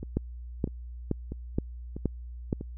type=two click trains; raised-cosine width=3 ms; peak=-13 / -23 dBFS; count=6 / 5; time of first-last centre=0.17-2.528 / 0.03-2.611 s; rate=2.12 / 1.55 Hz; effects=added 60 Hz sine -38 dBFS peak until 2.77 s